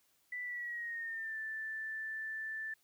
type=tone with pitch glide; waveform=sine; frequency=1979 to 1763.1 Hz; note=B6 to A6; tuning=+3 to +3 cents; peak=-38 dBFS; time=0.32-2.74 s; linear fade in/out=5 ms; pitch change=-200 cents; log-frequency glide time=0.42-1.38 s; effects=white hiss -73 dBFS RMS until 2.83 s